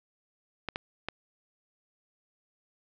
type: clicks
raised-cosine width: 0.3 ms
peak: -16 dBFS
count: 3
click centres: 0.687 / 0.759 / 1.086 s
effects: low-pass 5000 Hz 12 dB/octave